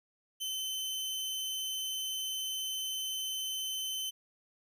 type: tone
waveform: sawtooth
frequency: 3063 Hz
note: G7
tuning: 41 cents flat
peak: -31 dBFS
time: 0.4-4.11 s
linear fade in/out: 20 ms
effects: none